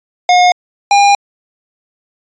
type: tone pair in turn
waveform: square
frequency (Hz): 719 / 807.1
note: F#5 / G#5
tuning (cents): -50 / -50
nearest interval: major second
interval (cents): 200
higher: second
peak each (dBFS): -6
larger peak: neither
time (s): 0.29-0.52 / 0.91-1.15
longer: second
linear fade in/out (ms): 2
effects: resampled to 16000 Hz